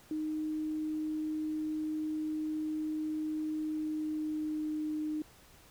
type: tone with pitch glide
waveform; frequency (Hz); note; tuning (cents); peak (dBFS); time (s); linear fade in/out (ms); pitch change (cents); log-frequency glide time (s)
sine; 309.4 to 306.4; D#4 to D#4; -10 to -27; -32; 0.11-5.22; 2; -17; 3.62-4.86
effects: pink hiss -59 dBFS RMS until 5.7 s